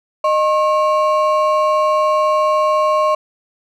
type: ring-modulated tone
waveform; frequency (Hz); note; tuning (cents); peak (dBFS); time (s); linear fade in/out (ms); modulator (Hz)
triangle; 848; G#5; +36; -7; 0.24-3.15; 5; 233
effects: none